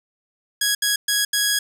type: tone bursts at uneven times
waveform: 10% pulse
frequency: 1661.2 Hz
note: G#6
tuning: in tune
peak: -9 dBFS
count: 4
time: 0.61-0.75 / 0.82-0.96 / 1.08-1.25 / 1.33-1.59 s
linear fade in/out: 5 ms
effects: none